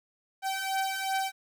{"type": "beating tone pair", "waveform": "sawtooth", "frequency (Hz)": [770, 772.7], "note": ["G5", "G5"], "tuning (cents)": [-31, -25], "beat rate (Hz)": 2.7, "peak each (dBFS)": [-29, -27], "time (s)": [0.42, 1.32], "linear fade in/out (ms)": 50, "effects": []}